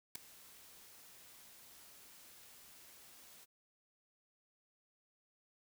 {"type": "noise with ADSR envelope", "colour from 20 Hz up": "white", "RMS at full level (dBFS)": -37, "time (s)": [0.15, 3.46], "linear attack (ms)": 5, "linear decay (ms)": 4, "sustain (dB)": -22, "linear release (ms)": 28, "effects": []}